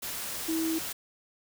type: tone in noise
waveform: sine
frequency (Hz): 323.4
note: E4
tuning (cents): -33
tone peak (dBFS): -27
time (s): 0.48-0.79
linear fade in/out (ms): 10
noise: white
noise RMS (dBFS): -36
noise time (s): 0.02-0.93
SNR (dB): +6
effects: none